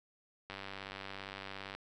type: click train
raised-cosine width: 0.3 ms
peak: -27 dBFS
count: 123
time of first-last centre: 0.5-1.75 s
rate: 97.6 Hz
effects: none

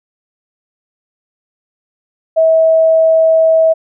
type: tone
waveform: sine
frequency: 646 Hz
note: E5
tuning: 35 cents flat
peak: -6 dBFS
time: 2.36-3.74 s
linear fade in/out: 20 ms
effects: none

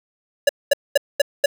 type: tone bursts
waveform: square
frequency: 568 Hz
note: C#5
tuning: 42 cents sharp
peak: -11 dBFS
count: 5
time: 0.47-1.46 s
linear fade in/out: 5 ms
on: 22 ms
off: 220 ms
effects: none

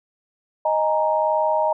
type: chord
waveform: sine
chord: D# suspended fourth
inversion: none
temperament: equal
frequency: 622.3 / 830.6 / 932.3 Hz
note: D#5 / G#5 / A#5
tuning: 0 / 0 / 0 cents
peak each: -20 / -25 / -21 dBFS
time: 0.65-1.73 s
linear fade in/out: 5 ms
effects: none

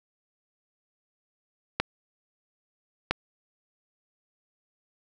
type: clicks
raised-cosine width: 0.3 ms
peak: -7 dBFS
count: 2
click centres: 1.8 / 3.11 s
effects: none

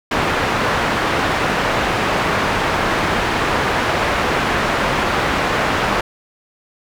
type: low-pass noise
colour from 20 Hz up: white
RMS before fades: -18 dBFS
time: 0.11-6.01 s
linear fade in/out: 5 ms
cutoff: 1600 Hz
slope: 12 dB/octave
effects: none

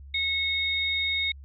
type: tone pair together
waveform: sine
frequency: 2191 / 3713 Hz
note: C#7 / A#7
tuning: -21 / -8 cents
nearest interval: major sixth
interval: 913 cents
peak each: -27 dBFS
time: 0.14-1.32 s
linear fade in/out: 5 ms
effects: added 69 Hz sine -42 dBFS peak until 1.44 s

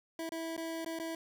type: tone with dropouts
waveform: 25% pulse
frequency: 327.4 Hz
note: E4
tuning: 12 cents flat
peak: -33 dBFS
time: 0.19-1.15 s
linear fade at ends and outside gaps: 2 ms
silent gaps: 0.292-0.32 / 0.566-0.577 / 0.847-0.861 / 0.989-0.998 s
effects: none

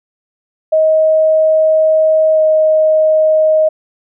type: tone with pitch glide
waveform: sine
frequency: 630 to 625.6 Hz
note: D#5 to D#5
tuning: +21 to +9 cents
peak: -7 dBFS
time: 0.72-3.69 s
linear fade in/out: 10 ms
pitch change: -12 cents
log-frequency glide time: 2.34-2.4 s
effects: none

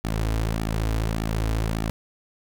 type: tone with flanger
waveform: sawtooth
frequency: 54.7 Hz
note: A1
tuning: 9 cents flat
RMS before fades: -25 dBFS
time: 0.04-1.9 s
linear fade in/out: 0 ms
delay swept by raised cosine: 1.9 to 5.5 ms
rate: 1.7 Hz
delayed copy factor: -0.65
effects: none

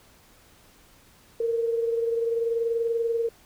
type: tone pair together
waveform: sine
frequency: 460.1 / 480.6 Hz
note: A#4 / B4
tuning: -23 / -47 cents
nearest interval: minor second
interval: 76 cents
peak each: -23 / -33 dBFS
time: 1.4-3.29 s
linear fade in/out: 5 ms
effects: pink hiss -56 dBFS RMS until 3.45 s

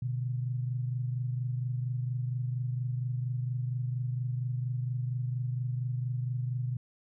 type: tone pair together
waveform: sine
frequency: 122.53 / 146.83 Hz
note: B2 / D3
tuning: -13 / 0 cents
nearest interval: minor third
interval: 313 cents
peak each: -30 / -38 dBFS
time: 0.02-6.77 s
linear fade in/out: 5 ms
effects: none

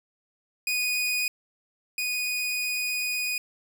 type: tone pair in turn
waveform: sawtooth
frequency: 2477 / 2477 Hz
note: D#7 / D#7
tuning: -8 / -8 cents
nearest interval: unison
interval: 0 cents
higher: neither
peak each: -21 / -23 dBFS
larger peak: first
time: 0.67-1.28 / 1.98-3.38 s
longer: second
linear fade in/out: 2 ms
effects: none

